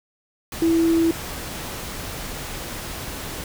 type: tone in noise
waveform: sine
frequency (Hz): 330.2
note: E4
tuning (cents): +3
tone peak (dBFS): -15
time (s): 0.62-1.11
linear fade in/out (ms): 2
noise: pink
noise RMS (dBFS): -32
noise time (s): 0.52-3.44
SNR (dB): +14
effects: none